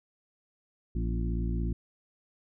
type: harmonic tone with a mistuned harmonic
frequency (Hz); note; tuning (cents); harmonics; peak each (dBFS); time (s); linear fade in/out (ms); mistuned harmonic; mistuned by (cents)
57; A#1; -38; 1 / 2 / 3 / 4 / 5 / 6; -29 / -36 / -36 / -39 / -43 / -42; 0.95-1.73; 5; 4; +56
effects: none